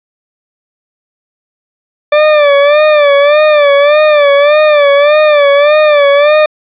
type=tone with vibrato; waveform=40% pulse; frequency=587.3 Hz; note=D5; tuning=in tune; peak=-3 dBFS; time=2.12-6.46 s; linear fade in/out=5 ms; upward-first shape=sine; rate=1.7 Hz; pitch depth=76 cents each way; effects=resampled to 8000 Hz + 7-bit